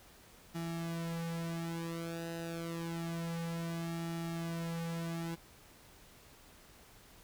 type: tone with flanger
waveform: sawtooth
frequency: 166.9 Hz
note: E3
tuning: 22 cents sharp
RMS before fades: -39 dBFS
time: 0.54-5.36 s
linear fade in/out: 20 ms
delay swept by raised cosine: 1.9 to 5.1 ms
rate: 0.28 Hz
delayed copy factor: -0.9
effects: pink hiss -59 dBFS RMS until 7.23 s